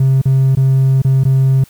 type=tone with dropouts; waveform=triangle; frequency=133.4 Hz; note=C3; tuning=34 cents sharp; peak=-5 dBFS; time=0-1.64 s; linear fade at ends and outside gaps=5 ms; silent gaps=0.216-0.255 / 0.552-0.57 / 1.019-1.047 / 1.237-1.251 s; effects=tanh soft clip ceiling -3 dBFS + white hiss -46 dBFS RMS until 1.69 s